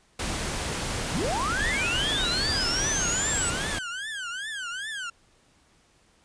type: noise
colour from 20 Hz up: pink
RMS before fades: -30 dBFS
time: 0.19-3.79 s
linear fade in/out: 5 ms
type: linear sweep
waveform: sine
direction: up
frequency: 116.54 to 8030 Hz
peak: -26 dBFS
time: 1.14-3.5 s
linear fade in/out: 5 ms
type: tone with vibrato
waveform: 30% pulse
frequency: 1568 Hz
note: G6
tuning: in tune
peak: -29 dBFS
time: 1.59-5.1 s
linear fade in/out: 5 ms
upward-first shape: triangle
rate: 2.5 Hz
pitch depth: 250 cents each way
effects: pink hiss -62 dBFS RMS until 6.24 s + resampled to 22050 Hz

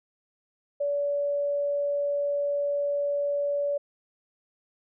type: tone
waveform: sine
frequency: 573 Hz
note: D5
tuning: 43 cents flat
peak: -24 dBFS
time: 0.8-3.78 s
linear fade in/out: 10 ms
effects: none

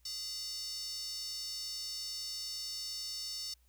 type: tone with high-pass filter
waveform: square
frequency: 411.2 Hz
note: G#4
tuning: 17 cents flat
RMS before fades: -41 dBFS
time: 0.05-3.54 s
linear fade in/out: 5 ms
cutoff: 5000 Hz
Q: 8.4
effects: added 60 Hz sine -65 dBFS peak until 3.68 s + white hiss -74 dBFS RMS until 3.68 s

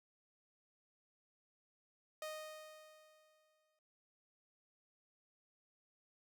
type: tone with exponential decay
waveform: sawtooth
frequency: 620 Hz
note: D#5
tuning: 6 cents flat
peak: -38 dBFS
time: 2.22-3.79 s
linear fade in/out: 2 ms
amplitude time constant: 340 ms
effects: none

